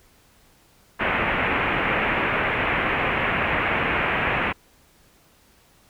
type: low-pass noise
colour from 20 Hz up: white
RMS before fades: -23 dBFS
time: 0.99-4.53 s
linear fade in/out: 20 ms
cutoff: 2600 Hz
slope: 48 dB/octave
effects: pink hiss -57 dBFS RMS until 5.89 s